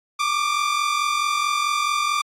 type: tone pair together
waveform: sawtooth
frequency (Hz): 1155 / 1199.6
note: D6 / D6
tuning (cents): -29 / +36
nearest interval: minor second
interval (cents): 65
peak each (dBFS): -20 / -18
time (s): 0.19-2.22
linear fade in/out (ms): 10
effects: low-pass 8000 Hz 12 dB/octave + AAC 64 kbps